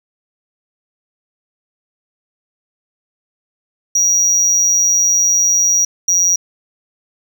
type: tone bursts at uneven times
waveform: triangle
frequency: 5760 Hz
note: F#8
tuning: 47 cents flat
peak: -9 dBFS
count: 2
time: 3.95-5.85 / 6.08-6.36 s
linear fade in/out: 5 ms
effects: none